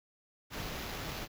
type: noise with sample-and-hold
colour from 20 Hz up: pink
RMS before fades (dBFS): -40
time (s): 0.5-1.28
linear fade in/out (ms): 50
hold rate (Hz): 8820
effects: none